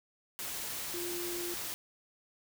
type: tone in noise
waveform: sine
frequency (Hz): 349.2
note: F4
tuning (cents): 0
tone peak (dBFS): -38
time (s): 0.94-1.54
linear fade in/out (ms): 0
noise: white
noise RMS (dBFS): -39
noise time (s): 0.39-1.74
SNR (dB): -2
effects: none